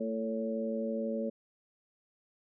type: harmonic tone with a mistuned harmonic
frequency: 112.2 Hz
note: A2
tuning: 34 cents sharp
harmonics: 2 / 3 / 4 / 5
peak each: -34 / -44 / -38 / -36 dBFS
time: 0-1.3 s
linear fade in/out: 10 ms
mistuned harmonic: 4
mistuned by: -21 cents
effects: none